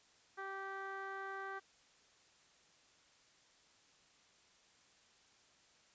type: tone with low-pass filter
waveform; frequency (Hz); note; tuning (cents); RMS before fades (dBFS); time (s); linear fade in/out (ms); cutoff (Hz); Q
15% pulse; 388.9; G4; -14; -45; 0.37-1.6; 20; 1700; 2.5
effects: white hiss -68 dBFS RMS until 5.94 s + resampled to 16000 Hz